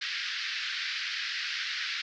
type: band-pass noise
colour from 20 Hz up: pink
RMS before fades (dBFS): -34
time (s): 0.01-2.02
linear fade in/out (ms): 10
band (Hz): 1500 to 5200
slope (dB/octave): 48
effects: none

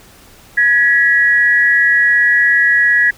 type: tone pair together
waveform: sine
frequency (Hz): 1669.3 / 1932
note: G#6 / B6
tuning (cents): +8 / -39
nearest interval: minor third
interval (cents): 253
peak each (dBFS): -11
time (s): 0.57-3.11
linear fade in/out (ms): 10
effects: pink hiss -43 dBFS RMS until 3.17 s

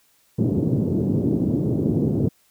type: band-pass noise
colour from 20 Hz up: pink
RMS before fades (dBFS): -21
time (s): 0.38-2.29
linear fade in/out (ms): 10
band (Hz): 110 to 380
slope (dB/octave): 24
effects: white hiss -61 dBFS RMS until 2.5 s

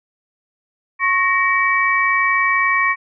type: tone cluster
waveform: sine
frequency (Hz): 1096 / 1867 / 2286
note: C#6 / A#6 / D7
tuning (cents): -20 / +2 / -47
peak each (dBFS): -18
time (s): 0.99-2.96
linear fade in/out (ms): 50
effects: none

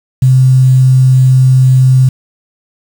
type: tone with quantisation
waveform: sine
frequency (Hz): 129.7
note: C3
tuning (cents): -15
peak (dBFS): -3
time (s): 0.22-2.09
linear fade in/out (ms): 5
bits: 5
effects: none

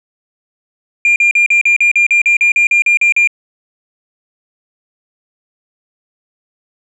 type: tone bursts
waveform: sine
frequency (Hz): 2400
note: D7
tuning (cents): +37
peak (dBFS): -5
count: 15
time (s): 1.05-3.274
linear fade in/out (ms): 2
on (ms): 110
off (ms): 41
effects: tanh soft clip ceiling -5 dBFS

